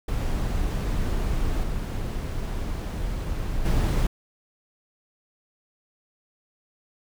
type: noise with level steps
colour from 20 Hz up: brown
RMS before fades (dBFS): -25 / -28 / -21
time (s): 0.08-4.07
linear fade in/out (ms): 5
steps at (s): 1.63 / 3.65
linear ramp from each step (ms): 5
effects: none